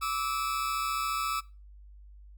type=tone pair together; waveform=40% pulse; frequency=1165.7 / 1300 Hz; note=D6 / E6; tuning=-13 / -24 cents; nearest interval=major second; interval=189 cents; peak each=-33 / -30 dBFS; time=0.01-1.41 s; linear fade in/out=20 ms; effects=noise-tail reverb RT60 0.3 s tail -20 dB re dry + added 50 Hz sine -48 dBFS peak until 2.37 s